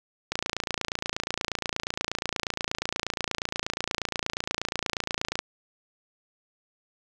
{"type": "click train", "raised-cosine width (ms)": 0.2, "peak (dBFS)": -10, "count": 145, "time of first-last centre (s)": [0.32, 5.39], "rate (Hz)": 28.4, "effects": []}